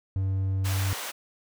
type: tone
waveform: triangle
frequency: 95.9 Hz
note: G2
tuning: 37 cents flat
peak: -22 dBFS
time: 0.16-0.93 s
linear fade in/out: 0 ms
type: high-pass noise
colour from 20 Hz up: pink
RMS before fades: -35 dBFS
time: 0.64-1.12 s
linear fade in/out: 20 ms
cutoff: 760 Hz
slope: 12 dB/octave
effects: none